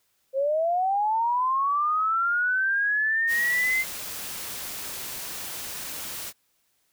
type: linear sweep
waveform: sine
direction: up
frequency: 523.3 to 2093 Hz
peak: -21 dBFS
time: 0.33-3.85 s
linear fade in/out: 50 ms
type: noise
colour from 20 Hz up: white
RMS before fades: -35 dBFS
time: 3.27-6.33 s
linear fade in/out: 50 ms
effects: white hiss -70 dBFS RMS until 6.92 s